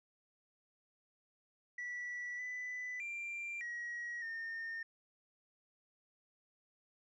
sine tone with pitch steps, 1954 / 1993 / 2371 / 1904 / 1824 Hz, B6 / B6 / D7 / A#6 / A#6, -19 / +15 / +16 / +36 / -38 cents, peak -38 dBFS, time 1.78-4.83 s, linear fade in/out 5 ms, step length 610 ms, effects tanh soft clip ceiling -38 dBFS

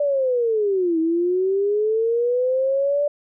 sine linear two-way sweep, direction down then up, 587.3 to 319.1 to 587.3 Hz, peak -17 dBFS, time 0-3.08 s, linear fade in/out 5 ms, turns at 0.99 s, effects none

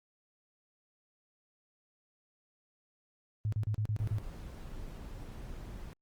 sine tone bursts, 106.3 Hz, G#2, 41 cents sharp, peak -29 dBFS, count 7, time 3.45-4.184 s, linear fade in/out 0 ms, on 74 ms, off 36 ms
brown noise, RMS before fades -44 dBFS, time 3.99-5.93 s, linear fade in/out 0 ms
effects Opus 32 kbps

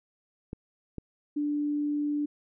clicks, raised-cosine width 3 ms, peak -23 dBFS, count 2, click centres 0.531 / 0.983 s
sine tone, 293.7 Hz, D4, in tune, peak -26 dBFS, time 1.36-2.26 s, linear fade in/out 10 ms
effects none

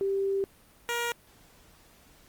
sine / 10% pulse tone pair in turn, 392 / 473.7 Hz, G4 / A#4, 0 / +28 cents, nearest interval minor third, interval 328 cents, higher second, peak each -25 / -20 dBFS, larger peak second, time 0.01-0.44 / 0.89-1.12 s, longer first, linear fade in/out 0 ms, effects pink hiss -58 dBFS RMS until 2.28 s + Opus 32 kbps

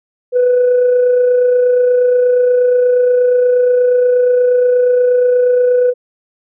sine tone with amplitude modulation, 495.4 Hz, B4, 5 cents sharp, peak -5 dBFS, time 0.32-5.94 s, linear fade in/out 50 ms, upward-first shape sine, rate 28.4 Hz, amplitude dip 35%, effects tanh soft clip ceiling -5 dBFS

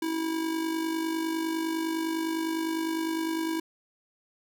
square tone with amplitude modulation, 324.7 Hz, E4, 26 cents flat, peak -26 dBFS, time 0.02-3.6 s, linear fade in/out 5 ms, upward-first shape sine, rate 49.9 Hz, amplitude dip 50%, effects none

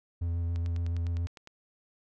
triangle tone with vibrato, 85 Hz, F2, 46 cents flat, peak -26 dBFS, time 0.21-1.27 s, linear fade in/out 10 ms, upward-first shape square, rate 7.1 Hz, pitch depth 13 cents each way
click train, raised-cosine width 0.2 ms, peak -30 dBFS, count 10, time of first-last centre 0.56-1.474 s, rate 9.85 Hz
effects none

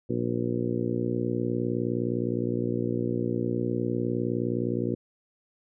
harmonic tone with a mistuned harmonic, 59.6 Hz, A#1, 39 cents sharp, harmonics 2 / 3 / 4 / 5 / 6 / 7 / 8 / 9, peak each -32 / -35 / -31 / -33 / -31 / -40 / -35 / -44 dBFS, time 0.09-4.95 s, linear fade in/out 10 ms, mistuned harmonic 9, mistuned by -37 cents, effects none

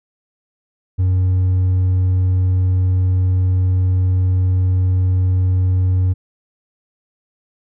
sine tone with hard clipping, 92.5 Hz, F#2, in tune, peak -13 dBFS, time 0.98-6.14 s, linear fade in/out 20 ms, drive 2 dB, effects none

